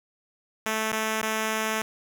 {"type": "tone with dropouts", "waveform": "5% pulse", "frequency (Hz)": 219, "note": "A3", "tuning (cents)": -8, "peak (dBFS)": -14, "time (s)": [0.66, 1.82], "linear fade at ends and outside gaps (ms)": 2, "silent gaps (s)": [[0.92, 0.928], [1.217, 1.227]], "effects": []}